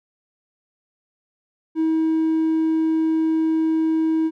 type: tone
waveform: triangle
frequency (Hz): 320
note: D#4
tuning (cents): +49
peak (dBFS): -14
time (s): 1.75-4.31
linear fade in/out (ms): 50
effects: tanh soft clip ceiling -11 dBFS